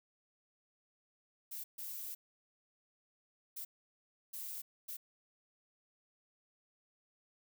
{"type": "noise bursts at uneven times", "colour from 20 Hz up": "violet", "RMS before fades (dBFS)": -44, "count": 5, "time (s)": [[1.51, 1.64], [1.78, 2.15], [3.56, 3.65], [4.33, 4.62], [4.88, 4.97]], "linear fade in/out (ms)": 10, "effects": []}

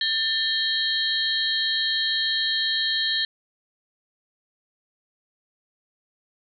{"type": "tone cluster", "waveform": "sine", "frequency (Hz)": [1782, 3184, 3899, 4246], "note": ["A6", "G7", "B7", "C8"], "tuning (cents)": [22, 26, -23, 25], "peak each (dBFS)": -27, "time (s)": [0.01, 3.25], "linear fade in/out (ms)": 2, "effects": []}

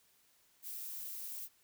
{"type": "noise", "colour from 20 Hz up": "violet", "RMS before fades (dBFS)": -44, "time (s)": [0.62, 1.49], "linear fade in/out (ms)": 50, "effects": ["white hiss -70 dBFS RMS until 1.63 s"]}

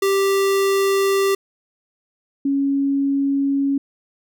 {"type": "tone pair in turn", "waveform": ["square", "sine"], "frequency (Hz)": [392, 277.2], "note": ["G4", "C#4"], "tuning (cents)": [0, 0], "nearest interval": "tritone", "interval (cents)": 600, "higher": "first", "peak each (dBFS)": -16, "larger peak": "neither", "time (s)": [[0.02, 1.35], [2.45, 3.78]], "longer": "neither", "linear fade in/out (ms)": 5, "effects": []}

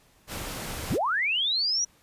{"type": "noise", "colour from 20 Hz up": "pink", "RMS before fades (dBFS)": -35, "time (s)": [0.27, 0.99], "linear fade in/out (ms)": 50}
{"type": "linear sweep", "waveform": "sine", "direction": "up", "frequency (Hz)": [52.3, 5920], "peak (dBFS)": -23, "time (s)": [0.9, 1.85], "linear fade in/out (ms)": 10}
{"effects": ["pink hiss -61 dBFS RMS until 2.02 s", "resampled to 32000 Hz"]}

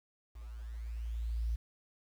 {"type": "tone with level ramp", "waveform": "sine", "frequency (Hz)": 56.9, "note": "A#1", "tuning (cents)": -41, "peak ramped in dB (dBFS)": [-44, -29], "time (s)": [0.35, 1.56], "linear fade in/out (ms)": 10, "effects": ["tanh soft clip ceiling -26 dBFS", "10-bit"]}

